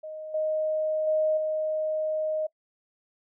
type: tone with level steps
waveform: sine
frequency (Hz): 622.3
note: D#5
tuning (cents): 0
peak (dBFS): -35 / -24 / -21 / -25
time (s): 0.03-2.47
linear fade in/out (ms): 10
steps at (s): 0.34 / 1.07 / 1.37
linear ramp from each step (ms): 5
effects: noise-tail reverb RT60 0.1 s tail -22 dB re dry